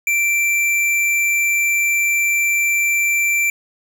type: tone with tanh clipping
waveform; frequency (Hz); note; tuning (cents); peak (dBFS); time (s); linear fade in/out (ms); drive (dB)
sine; 2348; D7; -1; -16; 0.07-3.5; 2; 17
effects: none